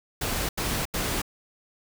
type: noise bursts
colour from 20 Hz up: pink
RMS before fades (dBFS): -28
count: 3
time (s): 0.21-1.218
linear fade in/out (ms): 5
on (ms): 280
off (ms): 84
effects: none